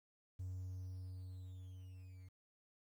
triangle tone with level ramp, 92.5 Hz, F#2, in tune, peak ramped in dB -39 to -51 dBFS, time 0.39-2.29 s, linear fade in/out 10 ms, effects tanh soft clip ceiling -37 dBFS + 12-bit

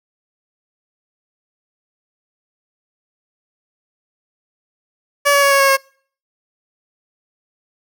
15% pulse tone with pitch steps, 571 / 565.1 / 559.2 / 553.5 / 547.7 / 542.1 Hz, D5 / C#5 / C#5 / C#5 / C#5 / C#5, -49 / +33 / +15 / -3 / -21 / -39 cents, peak -4 dBFS, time 5.25-5.772 s, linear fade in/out 20 ms, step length 87 ms, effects noise-tail reverb RT60 0.5 s tail -26 dB re dry

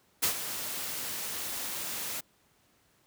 white noise with ADSR envelope, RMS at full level -25 dBFS, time 0.22-2.21 s, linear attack 16 ms, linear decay 100 ms, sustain -11 dB, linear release 12 ms, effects pink hiss -67 dBFS RMS until 3.06 s + high-pass 80 Hz 12 dB/octave

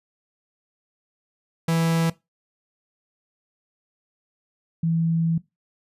45% pulse / sine tone pair in turn, 164.81 / 164.81 Hz, E3 / E3, 0 / 0 cents, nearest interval unison, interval 0 cents, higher neither, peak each -19 dBFS, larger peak neither, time 1.68-2.1 / 4.83-5.38 s, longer second, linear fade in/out 5 ms, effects noise-tail reverb RT60 0.2 s tail -19 dB re dry + resampled to 32000 Hz

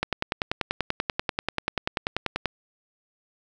click train, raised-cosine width 0.3 ms, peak -8 dBFS, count 26, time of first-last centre 0.03-2.457 s, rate 10.3 Hz, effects none

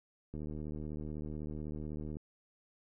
click train, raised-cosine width 3 ms, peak -30 dBFS, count 140, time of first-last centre 0.34-2.169 s, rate 76 Hz, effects none

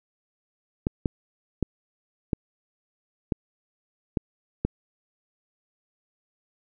clicks, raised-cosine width 3 ms, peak -10 dBFS, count 7, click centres 0.869 / 1.058 / 1.627 / 2.332 / 3.322 / 4.172 / 4.65 s, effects none

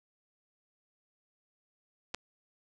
clicks, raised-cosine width 0.2 ms, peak -26 / -17 dBFS, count 2, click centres 2.142 / 2.146 s, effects none

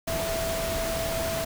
sine tone in noise, 659.3 Hz, E5, in tune, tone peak -29 dBFS, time 0.07-1.45 s, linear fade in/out 10 ms, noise pink, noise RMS -31 dBFS, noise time 0.07-1.45 s, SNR -1 dB, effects none

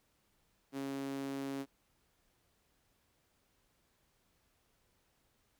sawtooth tone with high-pass filter, 137.2 Hz, C#3, 17 cents flat, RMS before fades -40 dBFS, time 0.72-1.66 s, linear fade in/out 50 ms, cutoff 280 Hz, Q 2.8, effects pink hiss -75 dBFS RMS until 5.59 s

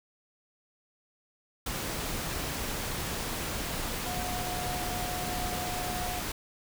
sine tone in noise, 722 Hz, F#5, 43 cents flat, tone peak -36 dBFS, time 4.06-6.2 s, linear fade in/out 5 ms, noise pink, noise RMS -34 dBFS, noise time 1.66-6.32 s, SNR -5 dB, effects none

